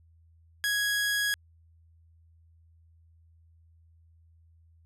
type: tone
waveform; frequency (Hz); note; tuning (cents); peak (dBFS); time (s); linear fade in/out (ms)
sawtooth; 1661.2; G#6; 0; -22; 0.64-1.34; 0
effects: added 82 Hz sine -57 dBFS peak until 4.85 s + resampled to 32000 Hz